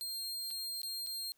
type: tone with dropouts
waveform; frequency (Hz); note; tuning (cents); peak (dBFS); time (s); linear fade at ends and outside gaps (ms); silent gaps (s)
sawtooth; 4201; C8; +6; -35; 0.01-1.32; 0; 0.505-0.51 / 0.817-0.832 / 1.064-1.07
effects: white hiss -74 dBFS RMS until 1.37 s